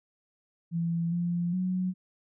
sine tone with pitch steps, 168.2 / 173.3 / 184 Hz, E3 / F3 / F#3, +35 / -13 / -9 cents, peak -26 dBFS, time 0.71-1.94 s, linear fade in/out 50 ms, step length 410 ms, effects none

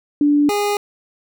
sine / 25% pulse tone pair in turn, 291.7 / 410.9 Hz, D4 / G#4, -12 / -18 cents, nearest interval tritone, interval 594 cents, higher second, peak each -11 / -13 dBFS, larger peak first, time 0.21-0.49 / 0.49-0.77 s, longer neither, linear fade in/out 2 ms, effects none

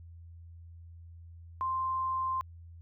sine tone, 1046.5 Hz, C6, in tune, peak -29 dBFS, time 1.61-2.41 s, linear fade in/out 0 ms, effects added 84 Hz sine -47 dBFS peak until 2.81 s

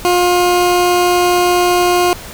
20% pulse tone, 355.5 Hz, F4, 31 cents sharp, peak -5 dBFS, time 0.05-2.13 s, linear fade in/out 0 ms, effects pink hiss -31 dBFS RMS until 2.33 s

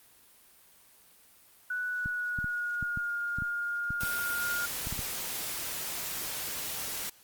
sine tone with pitch glide, 1480 to 1417.3 Hz, F#6 to F6, 0 to +25 cents, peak -30 dBFS, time 1.7-4.66 s, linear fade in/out 5 ms, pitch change -75 cents, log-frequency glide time 1.88-3.13 s
clicks, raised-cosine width 5 ms, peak -25 dBFS, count 12, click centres 2.059 / 2.388 / 2.444 / 2.827 / 2.974 / 3.386 / 3.422 / 3.906 / 4.034 / 4.871 / 4.926 / 4.992 s
white noise, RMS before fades -36 dBFS, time 4-7.1 s, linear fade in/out 10 ms
effects white hiss -59 dBFS RMS until 7.23 s + Opus 32 kbps

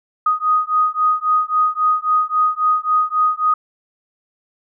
sine beating tone pair, 1244.5 / 1248.2 Hz, D#6 / D#6, 0 / +5 cents, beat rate 3.7 Hz, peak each -17 dBFS, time 0.26-3.54 s, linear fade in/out 5 ms, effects none

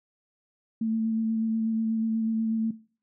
sine tone with vibrato, 223.1 Hz, A3, 24 cents sharp, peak -24 dBFS, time 0.81-2.71 s, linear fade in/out 5 ms, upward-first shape square, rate 8.2 Hz, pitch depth 14 cents each way, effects noise-tail reverb RT60 0.4 s tail -18 dB re dry

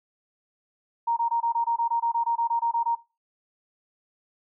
sine tone bursts, 932.3 Hz, A#5, in tune, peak -21 dBFS, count 16, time 1.07-2.953 s, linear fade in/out 10 ms, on 98 ms, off 21 ms, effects noise-tail reverb RT60 0.3 s tail -20 dB re dry

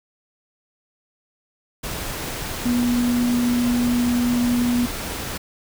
sine tone in noise, 242.4 Hz, B3, 32 cents flat, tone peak -17 dBFS, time 2.65-4.86 s, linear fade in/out 10 ms, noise pink, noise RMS -29 dBFS, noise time 1.83-5.38 s, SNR +9 dB, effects none

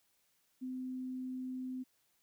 sine tone, 256.5 Hz, C4, 34 cents flat, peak -38 dBFS, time 0.61-1.84 s, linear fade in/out 20 ms, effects white hiss -75 dBFS RMS until 2.22 s

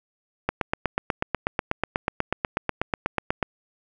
click train, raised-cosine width 0.5 ms, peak -7 dBFS, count 25, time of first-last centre 0.49-3.428 s, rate 8.17 Hz, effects none

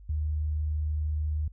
sine tone, 76.3 Hz, D#2, 33 cents flat, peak -26 dBFS, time 0.09-1.48 s, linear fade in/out 5 ms, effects added 50 Hz sine -46 dBFS peak until 1.52 s

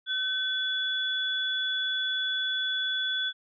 sine tone pair together, 1525 / 3424 Hz, G6 / A7, -48 / -48 cents, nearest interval octave + major second, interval 1400 cents, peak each -31 / -28 dBFS, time 0.06-3.33 s, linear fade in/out 50 ms, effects none

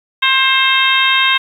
harmonic tone, 530 Hz, C5, 22 cents sharp, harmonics 2 / 3 / 4 / 5 / 6 / 7, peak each -17 / -17 / -17 / -17 / -17 / -17 dBFS, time 0.22-1.38 s, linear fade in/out 10 ms, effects 7-bit

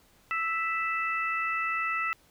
harmonic tone, 659.3 Hz, E5, in tune, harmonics 2 / 3 / 4, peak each -30 / -32 / -33 dBFS, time 0.31-2.13 s, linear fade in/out 0 ms, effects pink hiss -62 dBFS RMS until 2.3 s

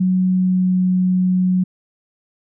sine tone with pitch glide, 184.8 to 183.63 Hz, F#3 to F#3, -2 to -13 cents, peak -13 dBFS, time 0-1.64 s, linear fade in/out 10 ms, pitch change -11 cents, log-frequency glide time 0.29-0.83 s, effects none

